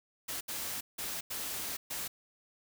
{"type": "noise bursts at uneven times", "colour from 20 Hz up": "white", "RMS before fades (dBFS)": -38, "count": 5, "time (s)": [[0.28, 0.41], [0.48, 0.81], [0.98, 1.21], [1.3, 1.77], [1.9, 2.08]], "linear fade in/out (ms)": 10, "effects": []}